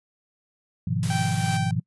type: chord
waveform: sine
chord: F half-diminished seventh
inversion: first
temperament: just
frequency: 104.77 / 125.72 / 157.15 / 174.61 Hz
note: Ab2 / Cb3 / Eb3 / F3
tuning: +16 / +31 / +18 / 0 cents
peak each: -28 dBFS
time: 0.87-1.8 s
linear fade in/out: 5 ms
type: noise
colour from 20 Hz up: white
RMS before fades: -35 dBFS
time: 1.03-1.57 s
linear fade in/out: 0 ms
type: tone with tremolo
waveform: sawtooth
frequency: 779 Hz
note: G5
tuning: 11 cents flat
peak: -22 dBFS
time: 1.1-1.71 s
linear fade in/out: 2 ms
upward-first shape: triangle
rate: 2.9 Hz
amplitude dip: 55%
effects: noise-tail reverb RT60 0.1 s tail -25 dB re dry + resampled to 24000 Hz